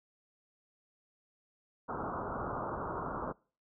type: low-pass noise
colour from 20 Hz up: white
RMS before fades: -38 dBFS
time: 1.88-3.33 s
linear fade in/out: 20 ms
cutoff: 1400 Hz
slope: 96 dB/octave
effects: noise-tail reverb RT60 0.4 s tail -24 dB re dry